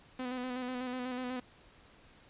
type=tone with vibrato; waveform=sawtooth; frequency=251.9 Hz; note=B3; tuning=34 cents sharp; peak=-32 dBFS; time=0.19-1.4 s; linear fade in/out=5 ms; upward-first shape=square; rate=8.1 Hz; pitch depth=29 cents each way; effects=pink hiss -60 dBFS RMS until 2.29 s + resampled to 8000 Hz